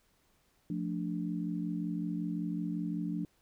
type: chord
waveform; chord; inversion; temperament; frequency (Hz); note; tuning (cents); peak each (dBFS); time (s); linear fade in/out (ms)
sine; D minor; first; equal with one note detuned; 174.61 / 220 / 292.6; F3 / A3 / D4; 0 / 0 / -6; -35 / -39 / -37; 0.7-3.25; 2
effects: pink hiss -71 dBFS RMS until 3.41 s